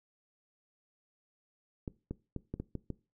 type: clicks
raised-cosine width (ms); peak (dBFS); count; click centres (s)
3; -24; 7; 1.878 / 2.11 / 2.363 / 2.54 / 2.6 / 2.753 / 2.903
effects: noise-tail reverb RT60 0.3 s tail -20 dB re dry